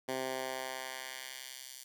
10% pulse tone with high-pass filter sweep, 130.7 Hz, C3, 1 cent flat, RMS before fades -41 dBFS, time 0.08-1.84 s, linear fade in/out 10 ms, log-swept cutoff 280 to 5400 Hz, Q 0.76, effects none

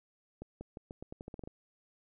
accelerating click train, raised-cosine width 2 ms, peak -30 dBFS, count 12, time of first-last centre 0.42-1.475 s, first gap 190 ms, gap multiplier 0.85, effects none

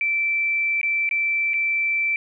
sine tone with dropouts, 2333 Hz, D7, 12 cents flat, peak -19 dBFS, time 0.01-2.16 s, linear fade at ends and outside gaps 1 ms, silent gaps 0.814-0.831 / 1.091-1.111 / 1.535-1.54 s, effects none

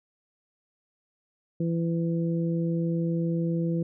harmonic tone, 167.3 Hz, E3, 26 cents sharp, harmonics 1 / 2 / 3, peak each -25 / -31 / -35 dBFS, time 1.6-3.83 s, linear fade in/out 5 ms, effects none

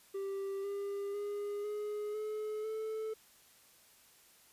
triangle tone with pitch steps, 392 / 400.7 / 409.6 / 418.7 / 428 / 437.5 Hz, G4 / G4 / G#4 / G#4 / A4 / A4, 0 / +38 / -24 / +14 / -48 / -10 cents, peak -34 dBFS, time 0.14-3.14 s, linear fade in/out 10 ms, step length 500 ms, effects white hiss -63 dBFS RMS until 4.52 s + resampled to 32000 Hz

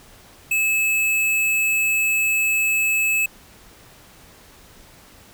square tone, 2600 Hz, E7, 24 cents flat, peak -18 dBFS, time 0.51-3.26 s, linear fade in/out 5 ms, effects pink hiss -48 dBFS RMS until 5.33 s

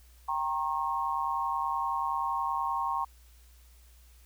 sine chord, G diminished, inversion none, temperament equal with one note detuned, 784 / 932.3 / 1082.8 Hz, G5 / Bb5 / Db6, 0 / 0 / -41 cents, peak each -35 / -32 / -31 dBFS, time 0.28-3.05 s, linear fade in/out 10 ms, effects added 60 Hz sine -54 dBFS peak until 4.25 s + white hiss -63 dBFS RMS until 4.25 s

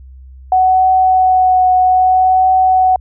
sine tone with vibrato, 744 Hz, F#5, 9 cents sharp, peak -7 dBFS, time 0.52-2.96 s, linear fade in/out 2 ms, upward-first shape triangle, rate 0.62 Hz, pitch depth 16 cents each way, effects added 65 Hz sine -33 dBFS peak until 3 s

